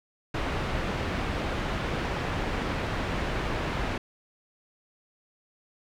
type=low-pass noise; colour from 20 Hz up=pink; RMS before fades=-30 dBFS; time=0.34-3.98 s; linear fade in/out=5 ms; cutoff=2600 Hz; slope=12 dB/octave; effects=none